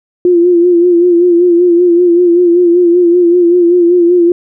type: tone with vibrato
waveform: sine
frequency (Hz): 349.2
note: F4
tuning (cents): 0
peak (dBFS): -4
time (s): 0.25-4.32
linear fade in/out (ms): 2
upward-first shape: sine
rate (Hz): 5.2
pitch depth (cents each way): 51
effects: none